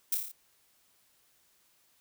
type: noise with echo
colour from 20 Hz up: violet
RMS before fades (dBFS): -28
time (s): 0.12-0.15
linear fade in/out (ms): 5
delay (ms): 28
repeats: 6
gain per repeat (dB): -3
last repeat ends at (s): 0.318
effects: white hiss -68 dBFS RMS until 2 s